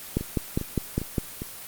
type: two click trains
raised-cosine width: 3 ms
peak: -18 / -10 dBFS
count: 4 / 6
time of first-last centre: 0.21-1.42 / 0.17-1.182 s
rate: 2.48 / 4.94 Hz
effects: white hiss -40 dBFS RMS until 1.67 s + Opus 24 kbps